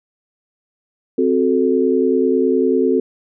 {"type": "chord", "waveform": "sine", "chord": "F# diminished", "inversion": "second", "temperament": "equal", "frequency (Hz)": [261.6, 370, 440], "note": ["C4", "F#4", "A4"], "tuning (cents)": [0, 0, 0], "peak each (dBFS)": -17, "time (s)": [1.18, 3], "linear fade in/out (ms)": 5, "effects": []}